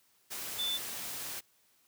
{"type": "tone in noise", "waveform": "sine", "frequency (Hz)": 3520, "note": "A7", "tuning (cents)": 0, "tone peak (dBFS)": -31, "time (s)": [0.58, 0.78], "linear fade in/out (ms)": 20, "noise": "white", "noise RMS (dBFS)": -40, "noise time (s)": [0.3, 1.41], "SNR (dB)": 6, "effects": ["white hiss -69 dBFS RMS until 1.87 s", "high-pass 60 Hz 12 dB/octave"]}